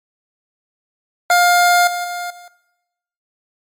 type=tone with level steps; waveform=25% pulse; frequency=706 Hz; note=F5; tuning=19 cents sharp; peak=-6 / -16 / -19 / -33 dBFS; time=1.3-2.48 s; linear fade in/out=2 ms; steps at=1.87 / 2.04 / 2.3 s; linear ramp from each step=5 ms; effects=noise-tail reverb RT60 0.9 s tail -17 dB re dry + MP3 64 kbps